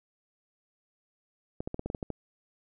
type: clicks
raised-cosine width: 2 ms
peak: -20 dBFS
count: 9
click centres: 1.605 / 1.675 / 1.744 / 1.794 / 1.86 / 1.901 / 1.948 / 2.028 / 2.103 s
effects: none